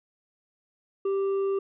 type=tone with hard clipping; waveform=sine; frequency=391.7 Hz; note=G4; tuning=1 cent flat; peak=-25 dBFS; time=1.05-1.59 s; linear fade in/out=5 ms; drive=4 dB; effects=resampled to 8000 Hz